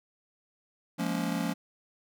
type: chord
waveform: square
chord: Bb minor seventh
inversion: second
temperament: just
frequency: 174.81 / 209.8 / 233.1 / 279.7 Hz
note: F3 / Ab3 / Bb3 / Db4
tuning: +2 / +18 / 0 / +16 cents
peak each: -34 / -36 / -36 / -35 dBFS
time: 0.98-1.54 s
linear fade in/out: 20 ms
effects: none